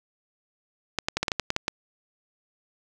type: clicks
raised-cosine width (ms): 0.2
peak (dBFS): -7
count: 10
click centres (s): 0.987 / 1.085 / 1.17 / 1.23 / 1.282 / 1.318 / 1.397 / 1.504 / 1.564 / 1.681
effects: none